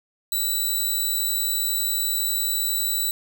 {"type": "tone", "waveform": "5% pulse", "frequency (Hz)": 3951, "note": "B7", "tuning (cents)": 0, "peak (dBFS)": -14, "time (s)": [0.32, 3.11], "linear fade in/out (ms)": 2, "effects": []}